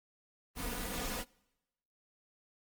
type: noise with comb filter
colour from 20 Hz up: pink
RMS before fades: -38 dBFS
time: 0.55-1.25 s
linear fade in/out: 50 ms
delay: 4.1 ms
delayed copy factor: +0.75
effects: noise-tail reverb RT60 1.0 s tail -26 dB re dry + Opus 24 kbps